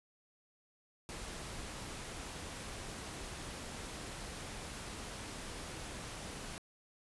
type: noise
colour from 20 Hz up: pink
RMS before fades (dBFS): -45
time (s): 1.09-6.58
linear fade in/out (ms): 0
effects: resampled to 24000 Hz